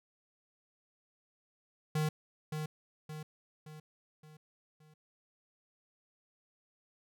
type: tone with echo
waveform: square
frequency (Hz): 153.9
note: D#3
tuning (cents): -19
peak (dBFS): -30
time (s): 1.95-2.09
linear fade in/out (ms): 5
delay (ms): 570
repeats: 5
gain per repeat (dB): -6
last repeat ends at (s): 4.94
effects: none